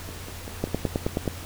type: two click trains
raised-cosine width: 2 ms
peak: -24 / -10 dBFS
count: 7 / 7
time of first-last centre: 0.09-1.257 / 0.64-1.278 s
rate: 5.14 / 9.41 Hz
effects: added 87 Hz sine -39 dBFS peak until 1.45 s + pink hiss -40 dBFS RMS until 1.45 s